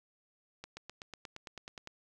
accelerating click train, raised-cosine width 0.2 ms, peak -27 dBFS, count 12, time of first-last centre 0.64-1.874 s, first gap 130 ms, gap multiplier 0.97, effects 11-bit

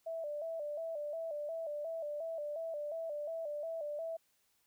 sine tone with vibrato, 622.3 Hz, D#5, in tune, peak -37 dBFS, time 0.06-4.17 s, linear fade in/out 10 ms, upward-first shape square, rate 2.8 Hz, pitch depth 92 cents each way, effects white hiss -75 dBFS RMS until 4.66 s

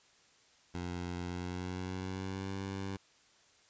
15% pulse tone with pitch glide, 88.4 to 96.96 Hz, F2 to G2, +22 to -18 cents, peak -31 dBFS, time 0.74-2.97 s, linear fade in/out 10 ms, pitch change +160 cents, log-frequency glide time 1.24-2.55 s, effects white hiss -65 dBFS RMS until 3.69 s + resampled to 16000 Hz

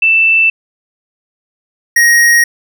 sine / square tone pair in turn, 2657 / 1878.8 Hz, E7 / A#6, +13 / +13 cents, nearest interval tritone, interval 600 cents, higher first, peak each -6 dBFS, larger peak neither, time 0.02-0.5 / 1.96-2.44 s, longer neither, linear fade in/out 5 ms, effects none

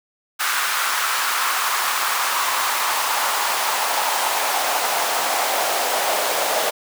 pink noise with high-pass filter sweep, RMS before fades -21 dBFS, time 0.39-6.71 s, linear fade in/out 20 ms, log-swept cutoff 1300 to 610 Hz, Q 2.4, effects none

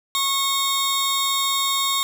sawtooth tone pair together, 1098 / 3693 Hz, C#6 / A#7, -17 / -17 cents, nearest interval octave + major sixth, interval 2100 cents, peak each -19 dBFS, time 0.15-2.03 s, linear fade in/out 0 ms, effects none

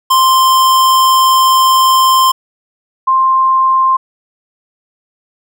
square / sine tone pair in turn, 1046.5 / 1052 Hz, C6 / C6, 0 / +9 cents, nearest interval unison, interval 9 cents, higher second, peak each -7 dBFS, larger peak neither, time 0.1-2.32 / 3.07-3.97 s, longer first, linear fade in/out 10 ms, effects none

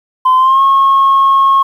sine tone with pitch glide, 1029 to 1087.7 Hz, C6 to C#6, -29 to -33 cents, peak -4 dBFS, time 0.25-1.63 s, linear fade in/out 10 ms, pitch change +96 cents, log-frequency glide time 0.37-0.62 s, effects tanh soft clip ceiling -3 dBFS + 7-bit

